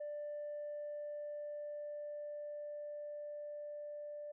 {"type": "tone with level ramp", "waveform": "sine", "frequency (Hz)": 590, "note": "D5", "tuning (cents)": 8, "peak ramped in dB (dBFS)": [-39, -43], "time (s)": [0, 4.32], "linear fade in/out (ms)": 10, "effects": ["tanh soft clip ceiling -38 dBFS"]}